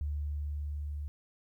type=tone with level ramp; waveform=sine; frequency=73.42 Hz; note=D2; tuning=in tune; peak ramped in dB=-31 to -35 dBFS; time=0.01-1.08 s; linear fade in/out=0 ms; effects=12-bit